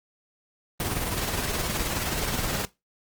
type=noise with tremolo; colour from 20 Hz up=pink; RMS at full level=-26 dBFS; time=0.8-2.65 s; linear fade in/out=0 ms; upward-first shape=triangle; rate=19 Hz; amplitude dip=50%; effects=noise-tail reverb RT60 0.2 s tail -18 dB re dry + Opus 24 kbps